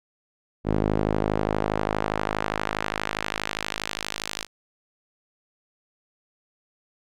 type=tone with band-pass filter sweep; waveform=sawtooth; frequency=52.4 Hz; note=G#1; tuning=16 cents sharp; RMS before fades=-27 dBFS; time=0.64-4.47 s; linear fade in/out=50 ms; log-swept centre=320 to 5000 Hz; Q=0.76; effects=none